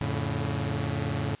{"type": "chord", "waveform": "sawtooth", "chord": "F augmented", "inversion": "none", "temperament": "equal with one note detuned", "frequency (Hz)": [87.31, 110, 141.5], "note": ["F2", "A2", "C#3"], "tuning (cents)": [0, 0, 36], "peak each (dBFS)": [-30, -27, -27], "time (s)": [0.01, 1.35], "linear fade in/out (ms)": 0, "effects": ["white hiss -55 dBFS RMS until 1.4 s", "resampled to 8000 Hz"]}